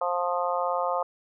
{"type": "harmonic tone", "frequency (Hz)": 176.5, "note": "F3", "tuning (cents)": 19, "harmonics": [3, 4, 5, 6, 7], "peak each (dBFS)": [-29, -30, -31, -32, -32], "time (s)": [0.01, 1.03], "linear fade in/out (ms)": 5, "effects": []}